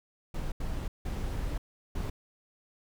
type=noise bursts at uneven times; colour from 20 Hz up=brown; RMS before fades=-33 dBFS; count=4; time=0.34-0.52 / 0.6-0.88 / 1.05-1.58 / 1.95-2.1 s; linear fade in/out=5 ms; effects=none